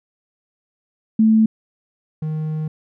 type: tone pair in turn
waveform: sine / triangle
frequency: 220 / 155.56 Hz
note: A3 / D#3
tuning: 0 / 0 cents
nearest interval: tritone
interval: 600 cents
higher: first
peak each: -10 / -19 dBFS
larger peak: first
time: 1.19-1.46 / 2.22-2.68 s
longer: second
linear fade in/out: 5 ms
effects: none